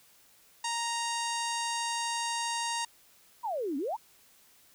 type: harmonic tone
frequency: 932.3 Hz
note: A#5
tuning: in tune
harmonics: 1 / 2 / 3 / 4 / 5 / 6 / 7 / 8 / 9 / 10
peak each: -33 / -40 / -40 / -41 / -41 / -44 / -41 / -45 / -45 / -44 dBFS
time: 0.64-2.85 s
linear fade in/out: 5 ms
type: exponential two-way sweep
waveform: sine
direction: down then up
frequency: 1006 to 258.6 to 1006 Hz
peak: -30 dBFS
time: 3.43-3.97 s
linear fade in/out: 20 ms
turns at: 3.77 s
effects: white hiss -61 dBFS RMS until 4.74 s